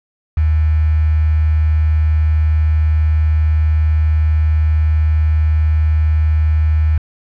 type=tone with quantisation; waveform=sine; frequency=77.7 Hz; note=D#2; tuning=2 cents flat; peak=-10 dBFS; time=0.37-6.98 s; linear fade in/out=5 ms; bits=5; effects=low-pass 2000 Hz 12 dB/octave